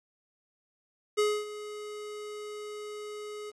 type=tone with ADSR envelope; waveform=square; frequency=420 Hz; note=G#4; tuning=19 cents sharp; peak=-23 dBFS; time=1.17-3.52 s; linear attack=20 ms; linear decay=260 ms; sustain=-16 dB; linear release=30 ms; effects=resampled to 24000 Hz + 10-bit